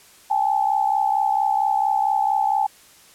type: tone pair together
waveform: sine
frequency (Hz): 796 / 860.4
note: G5 / A5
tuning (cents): +26 / -39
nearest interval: minor second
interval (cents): 135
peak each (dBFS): -20 / -20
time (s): 0.3-2.67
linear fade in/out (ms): 10
effects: white hiss -50 dBFS RMS until 3.14 s + low-pass 12000 Hz 12 dB/octave